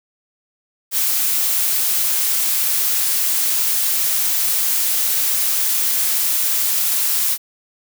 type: noise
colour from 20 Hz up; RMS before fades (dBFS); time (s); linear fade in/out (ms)
blue; -18; 0.91-7.38; 50
effects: none